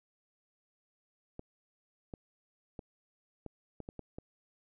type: clicks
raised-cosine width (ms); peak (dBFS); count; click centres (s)
2; -29; 8; 1.394 / 2.138 / 2.792 / 3.463 / 3.803 / 3.889 / 3.993 / 4.185
effects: none